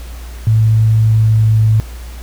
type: tone with pitch glide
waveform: sine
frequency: 110.5 to 109.74 Hz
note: A2 to A2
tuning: +8 to -4 cents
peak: -7 dBFS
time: 0.47-1.8 s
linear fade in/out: 0 ms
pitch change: -12 cents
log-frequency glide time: 1.1-1.53 s
effects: added 59 Hz sine -26 dBFS peak until 2.22 s + pink hiss -38 dBFS RMS until 2.22 s